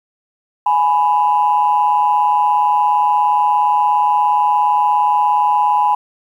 sine tone pair together, 834.9 / 992 Hz, G#5 / B5, +9 / +7 cents, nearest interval minor third, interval 298 cents, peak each -13 dBFS, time 0.66-5.95 s, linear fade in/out 5 ms, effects tanh soft clip ceiling -4 dBFS + 8-bit

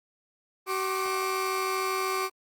35% pulse tone cluster, 379.6 / 1082 / 1175 Hz, F#4 / C#6 / D6, +44 / -42 / +1 cents, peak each -29 / -32 / -29 dBFS, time 0.66-2.3 s, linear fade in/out 50 ms, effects Opus 24 kbps

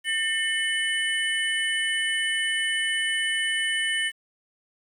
sine tone cluster, 1804 / 2167 / 2992 / 8990 Hz, A6 / C#7 / F#7 / C#9, +43 / -40 / +19 / +23 cents, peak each -26 / -32 / -27 / -35 dBFS, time 0.04-4.12 s, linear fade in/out 50 ms, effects 9-bit

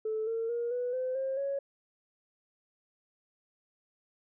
sine tone with pitch steps, 436.7 / 454.5 / 472.9 / 492.2 / 512.2 / 533 / 554.7 Hz, A4 / A#4 / A#4 / B4 / C5 / C5 / C#5, -13 / -44 / +25 / -6 / -37 / +32 / +1 cents, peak -29 dBFS, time 0.05-1.59 s, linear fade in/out 5 ms, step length 220 ms, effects tanh soft clip ceiling -25 dBFS

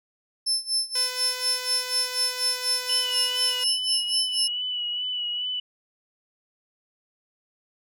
35% pulse tone with tremolo, 5280 Hz, E8, 2 cents sharp, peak -18 dBFS, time 0.46-4.48 s, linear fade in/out 10 ms, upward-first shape sine, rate 4.1 Hz, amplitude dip 90%
5% pulse tone with pitch glide, 503 to 500.1 Hz, B4 to B4, +32 to +22 cents, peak -20 dBFS, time 0.95-3.64 s, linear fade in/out 5 ms, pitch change -10 cents, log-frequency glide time 1.35-3.16 s
sine tone with vibrato, 2951 Hz, F#7, 5 cents flat, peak -26 dBFS, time 2.89-5.6 s, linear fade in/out 5 ms, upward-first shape sine, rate 2.4 Hz, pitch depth 30 cents each way
effects none

